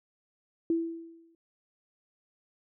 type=tone with exponential decay; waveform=sine; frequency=331.4 Hz; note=E4; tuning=9 cents sharp; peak=-22 dBFS; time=0.7-1.35 s; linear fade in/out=2 ms; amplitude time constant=140 ms; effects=none